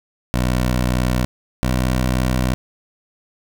15% pulse tone pair in turn, 62 / 63.05 Hz, B1 / B1, +7 / +36 cents, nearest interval unison, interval 29 cents, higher second, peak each -10 / -10 dBFS, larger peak neither, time 0.34-1.25 / 1.63-2.54 s, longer neither, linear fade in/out 0 ms, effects none

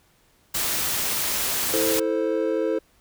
white noise, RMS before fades -25 dBFS, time 0.54-2 s, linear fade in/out 10 ms
triangle chord, A minor, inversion second, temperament equal with one note detuned, 327 / 440 / 523.3 Hz, E4 / A4 / C5, -14 / 0 / 0 cents, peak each -24 / -23 / -24 dBFS, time 1.73-2.79 s, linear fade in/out 10 ms
effects pink hiss -61 dBFS RMS until 3 s

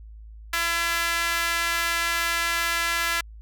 sawtooth tone with high-pass filter, 337.2 Hz, E4, 39 cents sharp, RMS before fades -25 dBFS, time 0.53-3.21 s, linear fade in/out 5 ms, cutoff 1600 Hz, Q 1.6, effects added 54 Hz sine -40 dBFS peak until 3.41 s

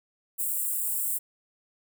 white high-pass noise, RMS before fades -29 dBFS, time 0.38-1.19 s, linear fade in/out 20 ms, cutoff 7600 Hz, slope 96 dB/octave, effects none

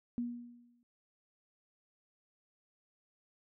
sine tone with exponential decay, 240 Hz, B3, 49 cents flat, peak -31 dBFS, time 0.18-0.83 s, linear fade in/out 0 ms, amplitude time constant 140 ms, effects none

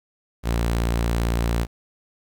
sawtooth tone, 57.8 Hz, A#1, 14 cents flat, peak -16 dBFS, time 0.43-1.67 s, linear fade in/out 50 ms, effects 9-bit

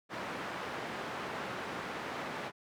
white band-pass noise, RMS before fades -40 dBFS, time 0.09-2.52 s, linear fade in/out 50 ms, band 130 to 1500 Hz, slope 12 dB/octave, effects none

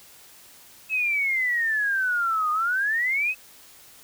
sine exponential two-way sweep, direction down then up, 2606 to 1217 to 2606 Hz, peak -21 dBFS, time 0.89-3.35 s, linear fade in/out 50 ms, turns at 2.51 s, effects white hiss -50 dBFS RMS until 4.03 s

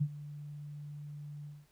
sine tone with ADSR envelope, 146.83 Hz, D3, in tune, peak -25 dBFS, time 0-1.67 s, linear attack 17 ms, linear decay 61 ms, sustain -17 dB, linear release 220 ms, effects pink hiss -70 dBFS RMS until 1.71 s

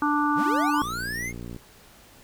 harmonic tone, 294.5 Hz, D4, 5 cents sharp, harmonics 1 / 3 / 4 / 5, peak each -24 / -27 / -25 / -30 dBFS, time 0.02-0.82 s, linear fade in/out 2 ms
square linear sweep, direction up, 94.5 to 2183 Hz, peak -30 dBFS, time 0.35-1.33 s, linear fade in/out 50 ms
click train, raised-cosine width 3 ms, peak -25 dBFS, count 45, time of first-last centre 0.82-1.563 s, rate 59.2 Hz
effects pink hiss -52 dBFS RMS until 2.23 s

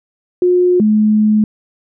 sine tone pair in turn, 359.2 / 213.6 Hz, F4 / G#3, +49 / +49 cents, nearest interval major sixth, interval 900 cents, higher first, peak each -8 dBFS, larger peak neither, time 0.42-0.8 / 0.8-1.44 s, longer second, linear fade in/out 2 ms, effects none

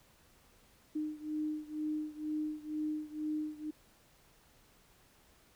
sine beating tone pair, 304.9 / 307 Hz, D#4 / D#4, -35 / -23 cents, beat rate 2.1 Hz, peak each -37 / -39 dBFS, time 0.95-3.71 s, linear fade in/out 10 ms, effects pink hiss -65 dBFS RMS until 5.55 s

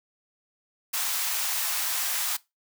white high-pass noise, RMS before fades -28 dBFS, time 0.93-2.37 s, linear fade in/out 10 ms, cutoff 730 Hz, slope 24 dB/octave, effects noise-tail reverb RT60 0.2 s tail -20 dB re dry

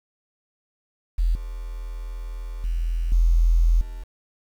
sine tone with level steps, 41.81 Hz, E1, 25 cents sharp, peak -17 / -29 / -21 / -14 / -31 dBFS, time 1.18-4.04 s, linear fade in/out 10 ms, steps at 1.35 / 2.64 / 3.12 / 3.81 s, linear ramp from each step 2 ms, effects 8-bit

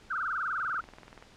sine tone with vibrato, 1368 Hz, F6, 36 cents flat, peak -29 dBFS, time 0.1-0.81 s, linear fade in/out 10 ms, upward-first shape triangle, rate 20 Hz, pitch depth 260 cents each way
click train, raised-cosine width 0.5 ms, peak -33 dBFS, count 14, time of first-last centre 0.6-1.225 s, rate 20.8 Hz
effects pink hiss -56 dBFS RMS until 1.36 s + low-pass 6000 Hz 12 dB/octave

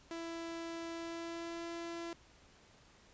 sawtooth tone with pitch glide, 332.9 to 337.4 Hz, E4 to E4, +17 to +40 cents, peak -37 dBFS, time 0.11-2.13 s, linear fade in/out 0 ms, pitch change +23 cents, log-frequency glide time 0.91-1.67 s, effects pink hiss -63 dBFS RMS until 3.13 s + resampled to 16000 Hz

